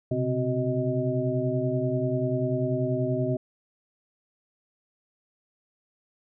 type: tone cluster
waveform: sine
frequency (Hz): 124.3 / 134.6 / 259.5 / 375.2 / 626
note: B2 / C3 / C4 / F#4 / D#5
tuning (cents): +12 / +49 / -14 / +24 / +10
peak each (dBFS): -30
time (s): 0.11-3.37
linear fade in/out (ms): 5
effects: none